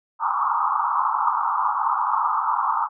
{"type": "band-pass noise", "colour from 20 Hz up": "pink", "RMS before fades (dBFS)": -22, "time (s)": [0.19, 2.89], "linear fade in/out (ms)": 50, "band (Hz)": [840, 1300], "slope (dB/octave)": 96, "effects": []}